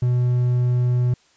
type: tone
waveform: triangle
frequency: 123.47 Hz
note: B2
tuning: in tune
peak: -14 dBFS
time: 0.02-1.14 s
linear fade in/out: 5 ms
effects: white hiss -58 dBFS RMS until 1.36 s + resampled to 16000 Hz